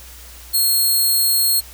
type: tone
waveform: 5% pulse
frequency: 4260 Hz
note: C8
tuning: 30 cents sharp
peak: -7 dBFS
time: 0.53-1.61 s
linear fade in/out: 20 ms
effects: added 60 Hz sine -40 dBFS peak until 1.73 s + white hiss -41 dBFS RMS until 1.73 s